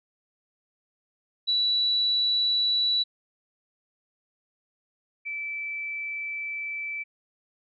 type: tone pair in turn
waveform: sine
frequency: 3939 / 2319 Hz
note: B7 / D7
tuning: -5 / -22 cents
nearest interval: major sixth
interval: 917 cents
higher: first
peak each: -21 / -30 dBFS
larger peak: first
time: 1.47-3.04 / 5.25-7.04 s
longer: second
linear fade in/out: 20 ms
effects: none